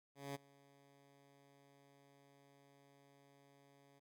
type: tone with ADSR envelope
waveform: 10% pulse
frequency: 140 Hz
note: C#3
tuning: 18 cents sharp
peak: -34 dBFS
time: 0.15-4 s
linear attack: 200 ms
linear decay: 19 ms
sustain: -24 dB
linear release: 20 ms
effects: none